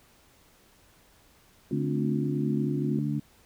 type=chord; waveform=sine; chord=F major; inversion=first; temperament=equal with one note detuned; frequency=220 / 261.6 / 355.3 Hz; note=A3 / C4 / F4; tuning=0 / 0 / +30 cents; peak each=-37 / -33 / -34 dBFS; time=1.71-2.99 s; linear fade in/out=2 ms
type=harmonic tone; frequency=72.6 Hz; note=D2; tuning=19 cents flat; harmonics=2 / 3 / 4; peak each=-29 / -31 / -32 dBFS; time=1.72-3.2 s; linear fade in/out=10 ms
effects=pink hiss -60 dBFS RMS until 3.45 s